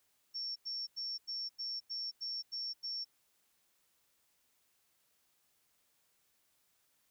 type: tone bursts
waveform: sine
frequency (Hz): 5460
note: F8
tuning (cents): -40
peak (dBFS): -37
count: 9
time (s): 0.34-3.048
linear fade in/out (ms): 20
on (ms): 220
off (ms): 91
effects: white hiss -75 dBFS RMS until 7.1 s

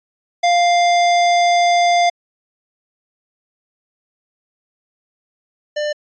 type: tone pair in turn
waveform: square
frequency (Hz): 698.5 / 596.4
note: F5 / D5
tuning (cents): 0 / +27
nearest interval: minor third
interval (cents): 273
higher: first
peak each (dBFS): -12 / -19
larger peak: first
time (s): 0.43-2.1 / 5.76-5.93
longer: first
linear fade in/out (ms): 10
effects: resampled to 16000 Hz

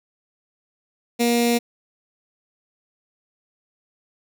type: tone with notch filter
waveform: 15% pulse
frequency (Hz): 237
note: A#3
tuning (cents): +29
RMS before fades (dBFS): -19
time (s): 1.19-1.59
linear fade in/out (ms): 20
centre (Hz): 1100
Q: 0.7
effects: none

